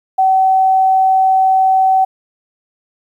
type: tone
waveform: sine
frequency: 761 Hz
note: F#5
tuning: 48 cents sharp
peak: -8 dBFS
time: 0.18-2.05 s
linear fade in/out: 10 ms
effects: 8-bit